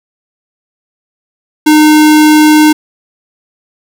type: tone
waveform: square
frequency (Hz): 305.5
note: D#4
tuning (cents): -32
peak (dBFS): -3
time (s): 1.66-2.73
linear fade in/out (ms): 10
effects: none